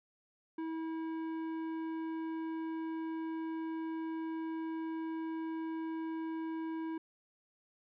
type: tone with tanh clipping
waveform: sine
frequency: 323.2 Hz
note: E4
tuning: 34 cents flat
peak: -38 dBFS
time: 0.58-6.98 s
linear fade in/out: 5 ms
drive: 12 dB
effects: none